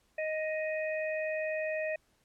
harmonic tone, 624 Hz, D#5, 5 cents sharp, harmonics 1 / 3 / 4, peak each -32 / -39 / -40 dBFS, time 0.18-1.96 s, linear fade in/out 5 ms, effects pink hiss -71 dBFS RMS until 2.24 s + low-pass 12000 Hz 12 dB/octave

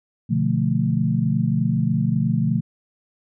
sine chord, B half-diminished seventh, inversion none, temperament equal, 123.47 / 146.83 / 174.61 / 220 Hz, B2 / D3 / F3 / A3, 0 / 0 / 0 / 0 cents, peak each -23 dBFS, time 0.29-2.61 s, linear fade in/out 20 ms, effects none

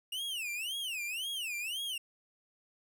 45% pulse tone with vibrato, 2794 Hz, F7, in tune, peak -35 dBFS, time 0.12-1.98 s, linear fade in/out 5 ms, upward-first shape sine, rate 1.9 Hz, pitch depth 290 cents each way, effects none

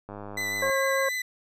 click train, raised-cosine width 1 ms, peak -25 dBFS, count 63, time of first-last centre 0.09-0.698 s, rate 102 Hz
40% pulse tone with vibrato, 2000 Hz, B6, 21 cents sharp, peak -27 dBFS, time 0.37-1.22 s, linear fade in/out 5 ms, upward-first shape triangle, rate 6.7 Hz, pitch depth 18 cents each way
harmonic tone, 540 Hz, C#5, 45 cents flat, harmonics 1 / 2 / 3, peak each -25 / -30 / -31 dBFS, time 0.62-1.09 s, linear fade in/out 5 ms
effects resampled to 32000 Hz

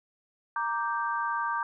sine chord, G minor, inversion first, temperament equal, 932.3 / 1174.7 / 1568 Hz, Bb5 / D6 / G6, 0 / 0 / 0 cents, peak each -31 / -31 / -33 dBFS, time 0.56-1.63 s, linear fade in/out 2 ms, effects none

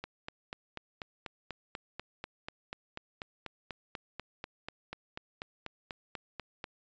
click train, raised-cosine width 0.3 ms, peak -23 dBFS, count 28, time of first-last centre 0.04-6.641 s, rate 4.09 Hz, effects resampled to 16000 Hz

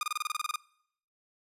sawtooth tone bursts, 1221 Hz, D#6, 33 cents flat, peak -25 dBFS, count 12, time 0.01-0.559 s, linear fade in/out 2 ms, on 21 ms, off 27 ms, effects noise-tail reverb RT60 0.7 s tail -24 dB re dry + resampled to 32000 Hz

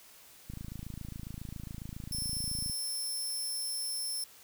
click train, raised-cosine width 5 ms, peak -29 dBFS, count 61, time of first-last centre 0.5-2.698 s, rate 27.3 Hz
15% pulse tone, 5340 Hz, E8, 22 cents sharp, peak -28 dBFS, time 2.12-4.24 s, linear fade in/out 2 ms
effects white hiss -56 dBFS RMS until 4.43 s

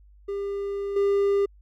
triangle tone with level steps, 400 Hz, G4, 35 cents sharp, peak -25 / -17 dBFS, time 0.28-1.46 s, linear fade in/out 10 ms, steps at 0.96 s, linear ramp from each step 5 ms, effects added 50 Hz sine -50 dBFS peak until 1.61 s

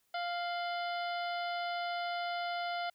harmonic tone with a mistuned harmonic, 698.5 Hz, F5, in tune, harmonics 1 / 2 / 3 / 4 / 5 / 6 / 7, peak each -35 / -41 / -45 / -47 / -49 / -51 / -52 dBFS, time 0.14-2.9 s, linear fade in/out 5 ms, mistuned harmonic 4, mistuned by +120 cents, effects white hiss -75 dBFS RMS until 2.94 s

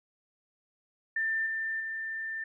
sine tone with level steps, 1788 Hz, A6, 27 cents sharp, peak -27 / -30 / -33 dBFS, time 1.16-2.44 s, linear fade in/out 5 ms, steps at 1.46 / 1.8 s, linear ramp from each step 5 ms, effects none

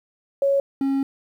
sine / triangle tone pair in turn, 554.4 / 272.6 Hz, C#5 / C#4, 0 / -29 cents, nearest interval octave, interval 1229 cents, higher first, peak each -16 / -17 dBFS, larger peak first, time 0.42-0.6 / 0.81-1.03 s, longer second, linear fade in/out 2 ms, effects 9-bit

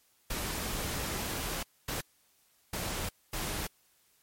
pink noise bursts at uneven times, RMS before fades -35 dBFS, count 4, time 0.3-1.63 / 1.88-2.01 / 2.73-3.09 / 3.33-3.67 s, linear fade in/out 5 ms, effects white hiss -68 dBFS RMS until 4.22 s + MP3 64 kbps

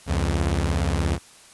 sawtooth beating tone pair, 69.3 / 86.3 Hz, C#2 / F2, 0 / -20 cents, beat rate 17 Hz, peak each -19 / -20 dBFS, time 0.06-1.19 s, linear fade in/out 50 ms, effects white hiss -49 dBFS RMS until 1.53 s + resampled to 24000 Hz

